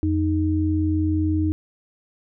sine tone pair together, 87.19 / 310.7 Hz, F2 / D#4, -2 / -2 cents, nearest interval octave + minor seventh, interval 2200 cents, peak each -21 dBFS, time 0.03-1.52 s, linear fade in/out 0 ms, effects none

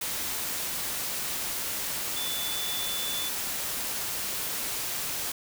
sine tone in noise, 3483 Hz, A7, 18 cents flat, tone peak -33 dBFS, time 2.16-3.29 s, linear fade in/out 5 ms, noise white, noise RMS -32 dBFS, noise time 0.01-5.32 s, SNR -4 dB, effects none

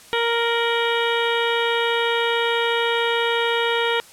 harmonic tone with a mistuned harmonic, 466.2 Hz, A#4, in tune, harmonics 1 / 2 / 3 / 4 / 5 / 6 / 7 / 8, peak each -22 / -25 / -27 / -28 / -29 / -30 / -30 / -31 dBFS, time 0.13-4 s, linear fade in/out 0 ms, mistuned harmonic 6, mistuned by +77 cents, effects white hiss -46 dBFS RMS until 4.12 s + low-pass 11000 Hz 12 dB/octave

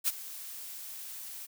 blue noise with ADSR envelope, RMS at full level -26 dBFS, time 0.04-1.47 s, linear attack 39 ms, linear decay 30 ms, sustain -17 dB, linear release 26 ms, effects none

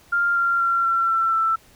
sine tone with pitch steps, 1396.9 / 1383.3 / 1369.7 / 1356.3 / 1343.1 / 1330 Hz, F6 / F6 / F6 / E6 / E6 / E6, 0 / -17 / -34 / +49 / +32 / +15 cents, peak -17 dBFS, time 0.12-1.56 s, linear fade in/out 10 ms, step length 240 ms, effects pink hiss -53 dBFS RMS until 1.75 s

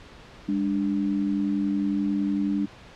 sine tone pair together, 202.7 / 293.7 Hz, G#3 / D4, -42 / 0 cents, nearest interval tritone, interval 642 cents, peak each -25 dBFS, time 0.48-2.66 s, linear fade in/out 10 ms, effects pink hiss -47 dBFS RMS until 2.95 s + low-pass 4000 Hz 12 dB/octave

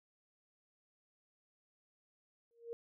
sine tone with exponential growth, 466.2 Hz, A#4, in tune, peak -37 dBFS, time 2.51-2.73 s, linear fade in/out 0 ms, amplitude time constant 47 ms, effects none

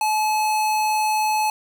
square tone, 859 Hz, A5, 42 cents flat, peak -19 dBFS, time 0.01-1.5 s, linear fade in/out 2 ms, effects none

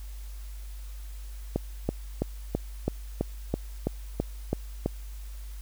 click train, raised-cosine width 2 ms, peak -12 dBFS, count 11, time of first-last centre 1.56-4.86 s, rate 3.03 Hz, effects added 50 Hz sine -37 dBFS peak until 5.61 s + white hiss -54 dBFS RMS until 5.61 s

